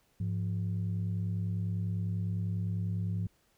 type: tone pair together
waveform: sine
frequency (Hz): 102.7 / 172.72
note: G#2 / F3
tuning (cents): -19 / -19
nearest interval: major sixth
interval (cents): 900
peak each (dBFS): -30 / -34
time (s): 0.2-3.27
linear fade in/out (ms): 5
effects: tanh soft clip ceiling -25 dBFS + pink hiss -70 dBFS RMS until 3.57 s